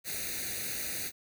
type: noise with comb filter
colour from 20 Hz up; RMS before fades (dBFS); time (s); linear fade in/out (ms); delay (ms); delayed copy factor
white; -36; 0.04-1.12; 50; 0.47; +0.85
effects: none